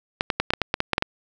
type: clicks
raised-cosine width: 0.3 ms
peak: -4 dBFS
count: 11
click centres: 0.209 / 0.302 / 0.4 / 0.505 / 0.536 / 0.617 / 0.741 / 0.804 / 0.933 / 0.981 / 1.024 s
effects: none